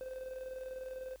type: tone with tremolo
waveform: triangle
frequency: 518 Hz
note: C5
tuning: 17 cents flat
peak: -37 dBFS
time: 0.01-1.16 s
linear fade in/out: 0 ms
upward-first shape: square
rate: 20 Hz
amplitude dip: 45%
effects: added 50 Hz sine -59 dBFS peak until 1.2 s + white hiss -66 dBFS RMS until 1.2 s